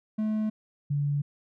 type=tone pair in turn; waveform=triangle / sine; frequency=215.6 / 143.9 Hz; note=A3 / D3; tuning=-35 / -35 cents; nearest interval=perfect fifth; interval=700 cents; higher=first; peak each=-23 / -24 dBFS; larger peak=first; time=0.18-0.5 / 0.9-1.22 s; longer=neither; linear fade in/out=10 ms; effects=none